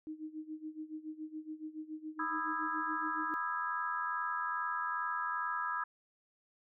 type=tone with tremolo; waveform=sine; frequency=311.1 Hz; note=D#4; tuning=in tune; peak=-38 dBFS; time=0.07-3.34 s; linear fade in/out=0 ms; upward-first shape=sine; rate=7.1 Hz; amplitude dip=85%
type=chord; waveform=sine; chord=E major seventh; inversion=second; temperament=just; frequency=988.9 / 1236.1 / 1318.5 / 1648.1 Hz; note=B5 / D#6 / E6 / G#6; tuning=+2 / -12 / 0 / -14 cents; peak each=-39 dBFS; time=2.19-5.84 s; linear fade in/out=5 ms
effects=none